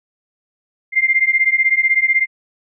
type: beating tone pair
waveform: sine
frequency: 2093 / 2109 Hz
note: C7 / C7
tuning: 0 / +13 cents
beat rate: 16 Hz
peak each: -15 dBFS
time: 0.92-2.27 s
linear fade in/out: 50 ms
effects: none